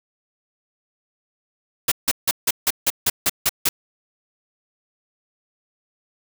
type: noise bursts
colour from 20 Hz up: white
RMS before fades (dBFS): -18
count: 10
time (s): 1.88-3.69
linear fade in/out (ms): 5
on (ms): 37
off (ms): 160
effects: none